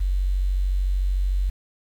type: tone with quantisation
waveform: sine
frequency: 46.74 Hz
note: F#1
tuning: 18 cents sharp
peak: -19 dBFS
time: 0-1.5 s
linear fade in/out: 10 ms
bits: 8
effects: none